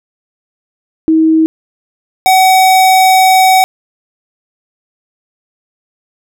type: tone pair in turn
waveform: sine / square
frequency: 319.2 / 753.9 Hz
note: D#4 / F#5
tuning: +44 / +32 cents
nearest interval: octave + minor third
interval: 1488 cents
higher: second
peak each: -5 dBFS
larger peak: neither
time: 1.08-1.46 / 2.26-3.64 s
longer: second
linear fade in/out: 0 ms
effects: none